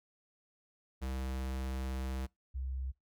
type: tone pair in turn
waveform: square / sine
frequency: 65.41 / 65.41 Hz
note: C2 / C2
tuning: 0 / 0 cents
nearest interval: unison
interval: 0 cents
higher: neither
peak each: -36 / -35 dBFS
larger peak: second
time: 1.01-2.27 / 2.54-2.92 s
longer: first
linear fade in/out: 20 ms
effects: noise-tail reverb RT60 0.2 s tail -25 dB re dry